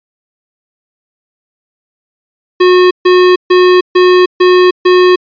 square tone bursts, 363.5 Hz, F#4, 31 cents flat, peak -4 dBFS, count 6, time 2.6-5.16 s, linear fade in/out 10 ms, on 310 ms, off 140 ms, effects resampled to 11025 Hz

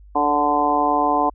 harmonic tone with a mistuned harmonic, 146.83 Hz, D3, in tune, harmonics 2 / 3 / 4 / 5 / 6 / 7, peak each -24 / -27 / -27 / -20 / -22 / -21 dBFS, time 0.15-1.3 s, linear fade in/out 10 ms, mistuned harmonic 4, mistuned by -28 cents, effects added 50 Hz sine -42 dBFS peak until 1.34 s

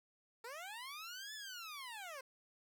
15% pulse linear two-way sweep, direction up then down, 440 to 1760 to 507 Hz, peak -40 dBFS, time 0.44-2.21 s, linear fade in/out 5 ms, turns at 1.34 s, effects none

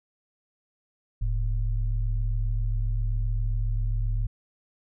sine tone pair together, 40.48 / 108 Hz, E1 / A2, -31 / -32 cents, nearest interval octave + perfect fourth, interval 1699 cents, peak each -24 / -29 dBFS, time 1.21-4.27 s, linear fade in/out 10 ms, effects none

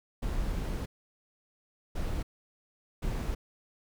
brown noise bursts at uneven times, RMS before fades -32 dBFS, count 3, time 0.22-0.86 / 1.95-2.23 / 3.02-3.35 s, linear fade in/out 10 ms, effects none

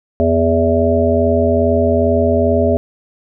harmonic tone with a mistuned harmonic, 82.41 Hz, E2, in tune, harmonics 1 / 3 / 5 / 7 / 8, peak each -17 / -17 / -17 / -17 / -17 dBFS, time 0.2-2.77 s, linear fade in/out 0 ms, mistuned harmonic 1, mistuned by +70 cents, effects none

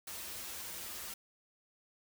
white noise with comb filter, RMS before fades -44 dBFS, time 0.07-1.14 s, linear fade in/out 5 ms, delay 7 ms, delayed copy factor -0.8, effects none

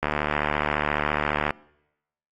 click train, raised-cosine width 0.5 ms, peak -8 dBFS, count 111, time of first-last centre 0.03-1.507 s, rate 74.5 Hz, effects noise-tail reverb RT60 0.9 s tail -24 dB re dry + AAC 32 kbps

